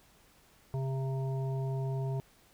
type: harmonic tone with a mistuned harmonic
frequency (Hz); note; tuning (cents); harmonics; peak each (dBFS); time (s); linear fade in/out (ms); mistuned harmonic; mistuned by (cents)
133.7; C3; +38; 1 / 3 / 5 / 7; -31 / -41 / -45 / -48; 0.74-2.2; 0; 7; -16
effects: pink hiss -63 dBFS RMS until 2.53 s